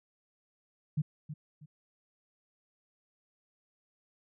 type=tone with echo; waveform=sine; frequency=151 Hz; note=D3; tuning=48 cents sharp; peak=-26 dBFS; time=0.97-1.02 s; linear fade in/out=10 ms; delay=320 ms; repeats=2; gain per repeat=-11 dB; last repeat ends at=1.66 s; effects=none